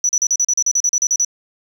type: tone bursts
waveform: sine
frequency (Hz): 5920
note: F#8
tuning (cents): 0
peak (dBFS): -11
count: 14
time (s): 0.04-1.248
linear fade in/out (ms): 2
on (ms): 51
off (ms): 38
effects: tanh soft clip ceiling -10 dBFS + 8-bit